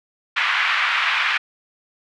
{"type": "band-pass noise", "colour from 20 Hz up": "white", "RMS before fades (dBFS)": -20, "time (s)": [0.36, 1.38], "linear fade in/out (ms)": 10, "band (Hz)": [1100, 2700], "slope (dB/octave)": 24, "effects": []}